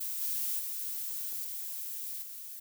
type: noise with level steps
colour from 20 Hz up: violet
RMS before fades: -36 / -33 / -37 / -39 / -44 dBFS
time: 0-2.6 s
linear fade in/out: 10 ms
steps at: 0.21 / 0.59 / 1.44 / 2.22 s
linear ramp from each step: 5 ms
effects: none